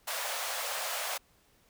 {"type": "high-pass noise", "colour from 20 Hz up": "pink", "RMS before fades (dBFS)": -35, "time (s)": [0.07, 1.18], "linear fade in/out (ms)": 10, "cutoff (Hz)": 540, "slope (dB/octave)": 48, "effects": ["pink hiss -66 dBFS RMS until 1.69 s"]}